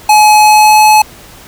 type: tone with pitch glide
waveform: square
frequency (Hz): 849 to 855.9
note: G#5 to A5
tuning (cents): +38 to -48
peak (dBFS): -3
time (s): 0.09-1.02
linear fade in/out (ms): 5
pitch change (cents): +14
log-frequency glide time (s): 0.37-0.82
effects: pink hiss -35 dBFS RMS until 1.47 s